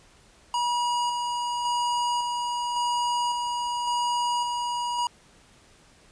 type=tone with tremolo; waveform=square; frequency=963 Hz; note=B5; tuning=44 cents flat; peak=-24 dBFS; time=0.54-5.07 s; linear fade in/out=2 ms; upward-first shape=square; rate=0.9 Hz; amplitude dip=30%; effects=pink hiss -56 dBFS RMS until 6.11 s + resampled to 22050 Hz